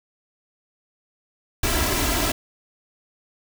pink noise with comb filter, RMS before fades -22 dBFS, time 1.63-2.32 s, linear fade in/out 5 ms, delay 3 ms, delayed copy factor +0.7, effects none

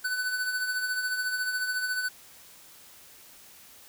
square tone with tremolo, 1500 Hz, F#6, 23 cents sharp, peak -26 dBFS, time 0.04-2.09 s, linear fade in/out 10 ms, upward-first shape triangle, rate 14 Hz, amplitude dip 55%, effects white hiss -52 dBFS RMS until 3.88 s

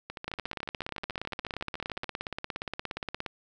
two click trains, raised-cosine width 0.3 ms, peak -17 / -21 dBFS, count 52 / 28, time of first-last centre 0.28-3.262 / 0.1-2.042 s, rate 17.1 / 13.9 Hz, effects none

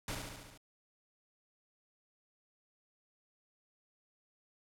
pink noise with echo, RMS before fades -39 dBFS, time 0.08-0.15 s, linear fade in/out 2 ms, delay 71 ms, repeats 6, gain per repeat -3 dB, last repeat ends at 0.576 s, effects low-pass 12000 Hz 12 dB/octave

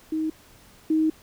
sine tone pair in turn, 314.9 / 314.9 Hz, D#4 / D#4, +21 / +21 cents, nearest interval unison, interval 0 cents, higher neither, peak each -23 / -18 dBFS, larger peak second, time 0.12-0.3 / 0.9-1.1 s, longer second, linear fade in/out 5 ms, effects pink hiss -53 dBFS RMS until 1.22 s

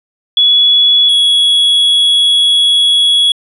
sine / triangle tone pair in turn, 3387 / 3354 Hz, G#7 / G#7, +33 / +16 cents, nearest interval unison, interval 17 cents, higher first, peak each -5 dBFS, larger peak neither, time 0.37-1.09 / 1.09-3.32 s, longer second, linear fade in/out 2 ms, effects resampled to 32000 Hz

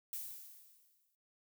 violet noise with exponential decay, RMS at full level -41 dBFS, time 0.13-1.15 s, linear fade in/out 0 ms, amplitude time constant 220 ms, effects noise-tail reverb RT60 0.1 s tail -20 dB re dry

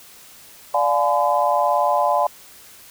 sine chord, D diminished seventh, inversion none, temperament just, 587.3 / 704.8 / 845.8 / 1014.9 Hz, D5 / F5 / Ab5 / Cb6, 0 / +16 / +31 / +47 cents, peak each -21 dBFS, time 0.74-2.27 s, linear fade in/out 5 ms, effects white hiss -45 dBFS RMS until 2.9 s

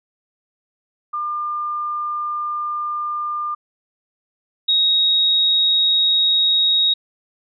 sine tone pair in turn, 1200 / 3775 Hz, D6 / A#7, +37 / +21 cents, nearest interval octave + minor sixth, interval 1984 cents, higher second, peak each -21 / -13 dBFS, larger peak second, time 1.13-3.55 / 4.68-6.94 s, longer first, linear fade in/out 10 ms, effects none

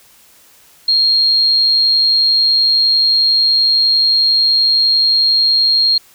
sine tone, 4237 Hz, C8, 21 cents sharp, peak -9 dBFS, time 0.88-5.98 s, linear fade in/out 5 ms, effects white hiss -47 dBFS RMS until 6.14 s

